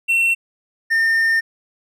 triangle tone pair in turn, 2711 / 1813.4 Hz, E7 / A#6, +48 / -48 cents, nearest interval perfect fifth, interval 696 cents, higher first, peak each -12 dBFS, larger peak neither, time 0.08-0.35 / 0.9-1.41 s, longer second, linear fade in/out 20 ms, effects none

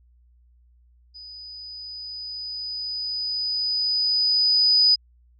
sine tone with level ramp, 4978 Hz, D#8, in tune, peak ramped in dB -39 to -13 dBFS, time 1.14-4.96 s, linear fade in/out 20 ms, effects added 60 Hz sine -54 dBFS peak until 5.39 s

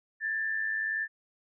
sine tone pair together, 1667.6 / 1769 Hz, G#6 / A6, +7 / +9 cents, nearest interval minor second, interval 102 cents, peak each -37 / -29 dBFS, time 0.2-1.08 s, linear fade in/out 50 ms, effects none

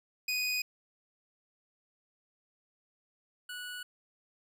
25% pulse tone pair in turn, 2489 / 1471 Hz, D#7 / F#6, 0 / -11 cents, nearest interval major sixth, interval 911 cents, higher first, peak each -26 / -36 dBFS, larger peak first, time 0.28-0.62 / 3.49-3.83 s, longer neither, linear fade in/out 5 ms, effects none

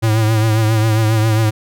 square tone with vibrato, 110 Hz, A2, in tune, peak -12 dBFS, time 0.02-1.51 s, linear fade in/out 20 ms, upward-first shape triangle, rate 7.4 Hz, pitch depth 58 cents each way, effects none

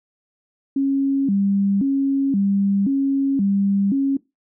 sine tone with vibrato, 233.1 Hz, A#3, in tune, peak -16 dBFS, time 0.76-4.17 s, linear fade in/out 5 ms, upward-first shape square, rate 0.95 Hz, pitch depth 280 cents each way, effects noise-tail reverb RT60 0.2 s tail -19 dB re dry

